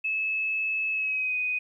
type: tone with pitch glide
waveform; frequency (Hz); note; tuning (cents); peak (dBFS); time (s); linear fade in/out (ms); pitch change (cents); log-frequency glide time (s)
sine; 2599 to 2496; E7 to D#7; -25 to +5; -25; 0.04-1.59; 10; -70; 0.91-1.36
effects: 11-bit